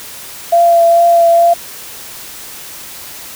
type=tone with vibrato; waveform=sine; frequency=681 Hz; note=F5; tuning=44 cents flat; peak=-5 dBFS; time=0.52-1.54 s; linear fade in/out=10 ms; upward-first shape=triangle; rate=2.3 Hz; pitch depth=17 cents each way; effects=white hiss -30 dBFS RMS until 3.35 s